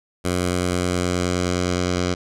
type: tone with low-pass filter sweep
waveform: 10% pulse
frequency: 89.6 Hz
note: F2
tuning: 45 cents sharp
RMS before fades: -22 dBFS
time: 0.24-2.15 s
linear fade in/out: 20 ms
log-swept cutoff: 10000 to 6000 Hz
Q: 1.7
effects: none